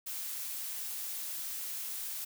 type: noise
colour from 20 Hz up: blue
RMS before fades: -39 dBFS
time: 0.06-2.25 s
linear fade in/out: 10 ms
effects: none